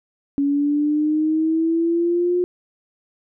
sine exponential sweep, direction up, 280 to 359.2 Hz, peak -16 dBFS, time 0.38-2.44 s, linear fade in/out 0 ms, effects none

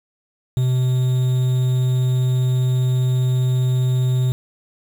triangle tone with quantisation, 127.5 Hz, C3, 44 cents flat, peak -13 dBFS, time 0.57-4.32 s, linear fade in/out 0 ms, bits 6, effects none

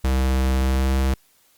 square tone with pitch glide, 65.41 to 66.28 Hz, C2 to C2, 0 to +23 cents, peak -18 dBFS, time 0.04-1.14 s, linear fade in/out 5 ms, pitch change +23 cents, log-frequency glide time 0.58-0.95 s, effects white hiss -59 dBFS RMS until 1.57 s + Opus 48 kbps

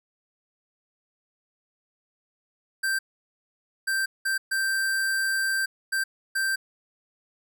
square tone bursts at uneven times, 1568 Hz, G6, in tune, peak -24 dBFS, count 6, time 2.83-2.99 / 3.87-4.06 / 4.25-4.38 / 4.51-5.66 / 5.92-6.04 / 6.35-6.56 s, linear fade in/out 10 ms, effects none

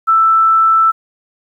sine tone, 1324 Hz, E6, 7 cents sharp, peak -7 dBFS, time 0.07-0.92 s, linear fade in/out 20 ms, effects 8-bit

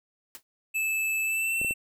white noise with exponential decay, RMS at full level -38 dBFS, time 0.35-0.43 s, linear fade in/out 0 ms, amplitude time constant 16 ms
square tone with pitch glide, 2621 to 2690 Hz, E7 to E7, -11 to +34 cents, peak -26 dBFS, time 0.74-1.74 s, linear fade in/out 20 ms, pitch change +45 cents, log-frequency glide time 1.23-1.56 s
clicks, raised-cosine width 2 ms, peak -25 dBFS, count 3, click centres 1.615 / 1.647 / 1.709 s
effects none

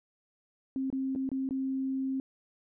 sine tone with dropouts, 265.9 Hz, C4, 28 cents sharp, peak -29 dBFS, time 0.76-2.2 s, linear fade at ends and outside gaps 1 ms, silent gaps 0.902-0.927 / 1.151-1.159 / 1.291-1.316 / 1.49-1.508 s, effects none

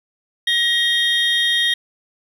triangle tone cluster, 1890 / 3219 / 3695 Hz, A#6 / G7 / A#7, +23 / +45 / -16 cents, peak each -18 dBFS, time 0.47-1.74 s, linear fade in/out 5 ms, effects none

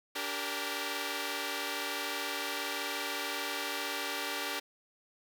5% pulse chord, G minor, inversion second, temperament equal with one note detuned, 288.8 / 392 / 466.2 Hz, D4 / G4 / Bb4, -29 / 0 / 0 cents, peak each -27 dBFS, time 0.15-4.6 s, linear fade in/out 10 ms, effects none

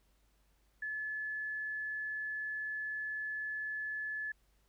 sine tone, 1722 Hz, A6, 38 cents flat, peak -36 dBFS, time 0.82-4.32 s, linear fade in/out 5 ms, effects added 50 Hz sine -70 dBFS peak until 4.68 s + pink hiss -75 dBFS RMS until 4.68 s

